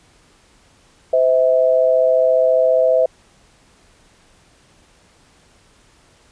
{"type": "tone pair together", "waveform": "sine", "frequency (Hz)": [513, 647.7], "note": ["C5", "E5"], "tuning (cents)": [-34, -31], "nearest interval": "major third", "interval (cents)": 403, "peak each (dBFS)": -14, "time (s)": [1.13, 3.06], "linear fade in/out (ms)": 5, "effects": ["pink hiss -53 dBFS RMS until 6.31 s", "resampled to 22050 Hz"]}